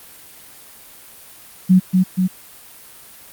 sine tone with echo, 185 Hz, F#3, in tune, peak -7 dBFS, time 1.69-1.8 s, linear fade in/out 20 ms, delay 240 ms, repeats 2, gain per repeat -3 dB, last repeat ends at 2.28 s, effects white hiss -42 dBFS RMS until 3.32 s + Opus 32 kbps

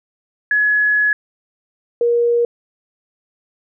sine tone pair in turn, 1692 / 473.7 Hz, G#6 / A#4, +32 / +28 cents, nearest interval octave + minor seventh, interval 2204 cents, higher first, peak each -12 dBFS, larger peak neither, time 0.51-1.13 / 2.01-2.45 s, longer first, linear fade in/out 2 ms, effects none

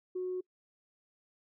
sine tone, 366.7 Hz, F#4, 15 cents flat, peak -32 dBFS, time 0.15-0.41 s, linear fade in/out 10 ms, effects noise-tail reverb RT60 0.1 s tail -25 dB re dry + tanh soft clip ceiling -28 dBFS

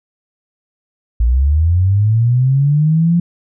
sine linear sweep, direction up, 55 to 174.61 Hz, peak -9 dBFS, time 1.2-3.2 s, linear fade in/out 5 ms, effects none

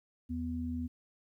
sine tone pair together, 82.35 / 246.9 Hz, E2 / B3, -1 / 0 cents, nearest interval octave + perfect fifth, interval 1901 cents, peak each -38 / -35 dBFS, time 0.29-0.88 s, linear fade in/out 20 ms, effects 12-bit

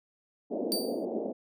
pink band-pass noise, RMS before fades -33 dBFS, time 0.5-1.33 s, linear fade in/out 20 ms, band 220 to 670 Hz, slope 48 dB/octave
sawtooth tone with exponential decay, 4630 Hz, D8, 25 cents flat, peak -23 dBFS, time 0.72-1.05 s, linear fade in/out 0 ms, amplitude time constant 71 ms
effects none

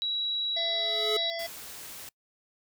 sine tone, 3890 Hz, B7, 27 cents flat, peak -27 dBFS, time 0.02-1.3 s, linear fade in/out 0 ms
square tone with exponential growth, 427.4 Hz, G#4, 50 cents sharp, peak -26 dBFS, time 0.52-1.17 s, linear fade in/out 5 ms, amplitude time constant 140 ms
harmonic tone, 671 Hz, E5, 31 cents sharp, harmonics 1 / 3 / 5 / 7 / 8, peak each -34 / -39 / -41 / -42 / -43 dBFS, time 0.56-1.47 s, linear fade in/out 10 ms
white noise, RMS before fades -43 dBFS, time 1.39-2.09 s, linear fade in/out 2 ms
effects noise-tail reverb RT60 0.1 s tail -25 dB re dry

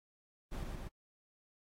brown noise with echo, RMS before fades -40 dBFS, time 0.51-0.65 s, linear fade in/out 20 ms, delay 120 ms, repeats 2, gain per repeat -2 dB, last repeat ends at 0.89 s, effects AAC 48 kbps

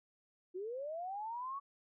sine linear sweep, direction up, 349.2 to 1132 Hz, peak -39 dBFS, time 0.54-1.6 s, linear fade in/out 20 ms, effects none

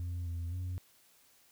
sine tone with pitch steps, 87.5 / 85 / 90.5 Hz, F2 / F2 / F#2, +4 / -46 / -38 cents, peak -32 dBFS, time 0-0.78 s, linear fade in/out 0 ms, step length 260 ms, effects tanh soft clip ceiling -34 dBFS + white hiss -65 dBFS RMS until 1.51 s

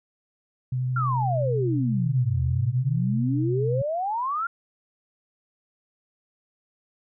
sine tone with vibrato, 127.1 Hz, C3, 50 cents flat, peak -23 dBFS, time 0.72-3.82 s, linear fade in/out 5 ms, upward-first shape triangle, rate 12 Hz, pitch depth 17 cents each way
sine exponential two-way sweep, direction down then up, 1417 to 77.8 to 1417 Hz, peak -24 dBFS, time 0.96-4.47 s, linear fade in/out 5 ms, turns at 2.44 s
effects none

